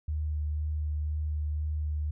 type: tone with vibrato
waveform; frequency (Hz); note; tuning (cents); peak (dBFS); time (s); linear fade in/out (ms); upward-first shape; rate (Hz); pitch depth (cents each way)
sine; 75.8; D#2; -45; -28; 0.08-2.11; 5; sine; 2; 14
effects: none